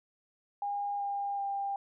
sine tone with pitch steps, 811 / 803.5 / 796.1 Hz, G#5 / G5 / G5, -41 / +43 / +27 cents, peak -31 dBFS, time 0.62-1.76 s, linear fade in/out 2 ms, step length 380 ms, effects none

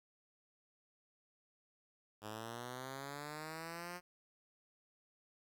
5% pulse linear sweep, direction up, 103.83 to 179.7 Hz, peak -33 dBFS, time 2.21-4.01 s, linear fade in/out 50 ms, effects 12-bit

